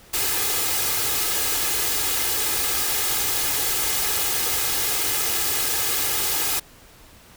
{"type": "noise with comb filter", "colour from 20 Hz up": "white", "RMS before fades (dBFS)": -23, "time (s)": [0.13, 6.6], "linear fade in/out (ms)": 10, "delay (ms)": 2.4, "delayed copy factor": 0.65, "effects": ["pink hiss -49 dBFS RMS until 7.36 s"]}